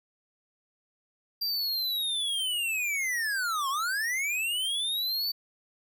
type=linear two-way sweep; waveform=square; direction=down then up; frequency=4762 to 1046.5 to 4590 Hz; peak=-28 dBFS; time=1.41-5.32 s; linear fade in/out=10 ms; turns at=3.69 s; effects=none